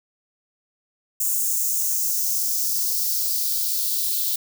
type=noise with high-pass filter sweep; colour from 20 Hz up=violet; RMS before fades=-23 dBFS; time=1.2-4.36 s; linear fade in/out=5 ms; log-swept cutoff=7300 to 3800 Hz; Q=2.8; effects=none